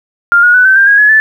sine tone with pitch steps, 1400 / 1445.2 / 1491.8 / 1540 / 1589.7 / 1641 / 1694 / 1748.7 Hz, F6 / F#6 / F#6 / G6 / G6 / G#6 / G#6 / A6, +4 / -41 / +14 / -31 / +24 / -21 / +34 / -11 cents, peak -3 dBFS, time 0.32-1.2 s, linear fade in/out 0 ms, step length 110 ms, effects 7-bit

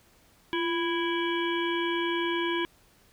harmonic tone with a mistuned harmonic, 330 Hz, E4, 2 cents sharp, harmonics 1 / 3 / 5 / 7 / 9 / 10, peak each -28 / -33 / -35 / -36 / -38 / -38 dBFS, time 0.53-2.65 s, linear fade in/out 0 ms, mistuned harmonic 1, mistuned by +64 cents, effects pink hiss -61 dBFS RMS until 3.12 s

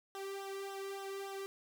sawtooth tone with flanger, 392 Hz, G4, in tune, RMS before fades -43 dBFS, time 0.15-1.46 s, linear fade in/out 0 ms, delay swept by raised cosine 0.43 to 1.41 ms, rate 3.5 Hz, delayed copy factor -0.85, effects none

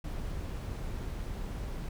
brown noise, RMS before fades -37 dBFS, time 0.04-1.89 s, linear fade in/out 5 ms, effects none

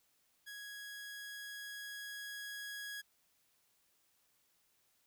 sawtooth tone with level ramp, 1661.2 Hz, G#6, in tune, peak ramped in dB -43 to -39 dBFS, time 0.46-3.02 s, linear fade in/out 20 ms, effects white hiss -75 dBFS RMS until 5.06 s

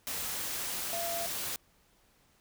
sine tone in noise, 680 Hz, F5, 46 cents flat, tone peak -35 dBFS, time 0.93-1.26 s, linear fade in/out 0 ms, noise white, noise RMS -36 dBFS, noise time 0.07-1.56 s, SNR -2 dB, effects pink hiss -67 dBFS RMS until 2.4 s

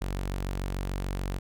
sawtooth tone, 46.9 Hz, F#1, 24 cents sharp, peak -26 dBFS, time 0.01-1.39 s, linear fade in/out 10 ms, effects none

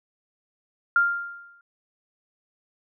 sine tone with exponential decay, 1396.9 Hz, F6, in tune, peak -14 dBFS, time 0.96-1.61 s, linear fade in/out 2 ms, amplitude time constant 140 ms, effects none

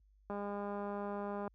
click train, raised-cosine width 1 ms, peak -28 dBFS, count 240, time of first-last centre 0.3-1.477 s, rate 203 Hz, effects added 50 Hz sine -59 dBFS peak until 1.54 s + high-pass 60 Hz 12 dB/octave

